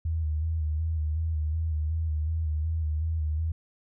sine tone with vibrato, 78.8 Hz, D#2, 23 cents sharp, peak -25 dBFS, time 0.05-3.52 s, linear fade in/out 5 ms, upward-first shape square, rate 2.7 Hz, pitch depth 45 cents each way, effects none

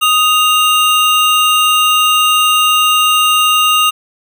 square tone pair together, 1245.6 / 2794 Hz, D#6 / F7, +2 / 0 cents, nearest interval octave + major second, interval 1398 cents, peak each -12 dBFS, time 0.01-3.91 s, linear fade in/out 20 ms, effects none

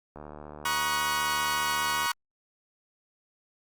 click train, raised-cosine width 1 ms, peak -28 dBFS, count 143, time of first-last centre 0.16-2.058 s, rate 74.8 Hz
sawtooth chord, D# minor seventh, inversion second, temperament equal with one note detuned, 953 / 1108.7 / 1244.5 / 1480 Hz, A#5 / C#6 / D#6 / F#6, +38 / 0 / 0 / 0 cents, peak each -27 / -27 / -32 / -28 dBFS, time 0.65-2.12 s, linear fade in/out 5 ms
effects Opus 48 kbps

